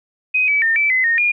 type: tone with pitch steps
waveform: sine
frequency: 2512 / 2292 / 1814 / 2318 / 2036 / 1847 / 2424 Hz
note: D#7 / D7 / A#6 / D7 / C7 / A#6 / D#7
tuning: +16 / -43 / -48 / -23 / -48 / -16 / -46 cents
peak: -13 dBFS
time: 0.34-1.32 s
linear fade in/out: 10 ms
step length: 140 ms
effects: none